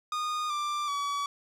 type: tone with pitch steps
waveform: 45% pulse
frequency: 1228 / 1182.7 / 1139.2 Hz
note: D#6 / D6 / C#6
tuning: -23 / +12 / +47 cents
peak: -29 dBFS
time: 0.12-1.26 s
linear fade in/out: 2 ms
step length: 380 ms
effects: low-pass 7000 Hz 12 dB/octave + 10-bit